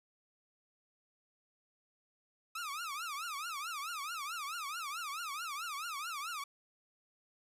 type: tone with vibrato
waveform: sawtooth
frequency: 1254 Hz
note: D#6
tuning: 13 cents sharp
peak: -35 dBFS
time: 2.55-6.44 s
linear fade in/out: 5 ms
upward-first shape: triangle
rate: 4.6 Hz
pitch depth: 250 cents each way
effects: resampled to 32000 Hz + 12-bit